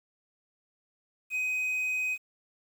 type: tone with quantisation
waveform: triangle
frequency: 2512 Hz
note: D#7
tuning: 16 cents sharp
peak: -26 dBFS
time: 1.3-2.18 s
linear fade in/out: 50 ms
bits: 9
effects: none